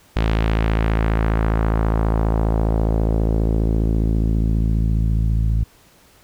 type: tone with low-pass filter sweep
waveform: sawtooth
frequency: 54.8 Hz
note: A1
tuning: 6 cents flat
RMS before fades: -18 dBFS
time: 0.16-5.64 s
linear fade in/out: 5 ms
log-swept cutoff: 3500 to 120 Hz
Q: 1.2
effects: pink hiss -52 dBFS RMS until 6.23 s